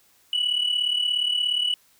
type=tone pair together; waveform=sine; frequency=2923 / 2960 Hz; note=F#7 / F#7; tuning=-22 / 0 cents; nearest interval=unison; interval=22 cents; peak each=-24 / -21 dBFS; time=0.33-1.74 s; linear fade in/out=2 ms; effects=tanh soft clip ceiling -17 dBFS + white hiss -60 dBFS RMS until 1.99 s